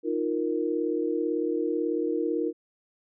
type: chord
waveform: sine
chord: Eb suspended second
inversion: none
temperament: equal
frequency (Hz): 311.1 / 349.2 / 466.2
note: Eb4 / F4 / Bb4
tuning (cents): 0 / 0 / 0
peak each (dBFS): -29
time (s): 0.03-2.53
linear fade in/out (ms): 50
effects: none